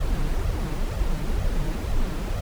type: noise with flanger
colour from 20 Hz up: brown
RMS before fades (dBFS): -24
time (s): 0-2.41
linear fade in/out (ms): 10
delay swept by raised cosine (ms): 1.5 to 6.7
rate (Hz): 2.1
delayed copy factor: +0.65
effects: none